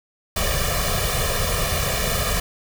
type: noise with comb filter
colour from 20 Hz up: pink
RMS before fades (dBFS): -22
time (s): 0.36-2.4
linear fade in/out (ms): 5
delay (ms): 1.7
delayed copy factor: +1
effects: none